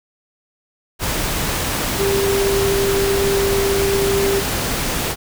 sine tone in noise, 395 Hz, G4, 13 cents sharp, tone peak -16 dBFS, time 1.97-4.43 s, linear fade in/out 50 ms, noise pink, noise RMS -21 dBFS, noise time 0.99-5.16 s, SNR +2 dB, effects none

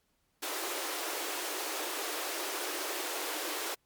pink high-pass noise, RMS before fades -36 dBFS, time 0.42-3.75 s, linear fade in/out 10 ms, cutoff 300 Hz, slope 96 dB/octave, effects pink hiss -75 dBFS RMS until 3.85 s + MP3 96 kbps

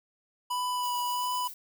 square tone with vibrato, 987 Hz, B5, 1 cent flat, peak -29 dBFS, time 0.5-1.48 s, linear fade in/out 10 ms, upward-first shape sine, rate 1.5 Hz, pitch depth 14 cents each way
violet noise with tremolo, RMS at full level -41 dBFS, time 0.83-1.54 s, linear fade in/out 2 ms, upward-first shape sine, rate 8.1 Hz, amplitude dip 40%
effects none

